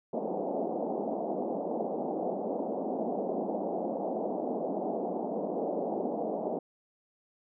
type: band-pass noise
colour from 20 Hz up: white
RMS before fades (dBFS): -33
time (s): 0.13-6.59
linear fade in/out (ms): 5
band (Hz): 190 to 760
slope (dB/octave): 48
effects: none